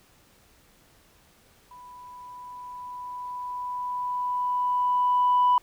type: tone with level ramp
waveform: sine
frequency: 990 Hz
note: B5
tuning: 4 cents sharp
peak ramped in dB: -44 to -15 dBFS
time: 1.71-5.58 s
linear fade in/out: 2 ms
effects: tanh soft clip ceiling -14 dBFS + pink hiss -59 dBFS RMS until 5.62 s